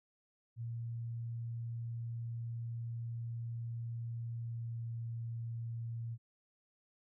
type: tone with pitch glide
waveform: sine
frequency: 116.54 to 115.8 Hz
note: A#2 to A#2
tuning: 0 to -11 cents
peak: -38 dBFS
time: 0.56-6.18 s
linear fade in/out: 50 ms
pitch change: -11 cents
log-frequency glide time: 4.38-4.85 s
effects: none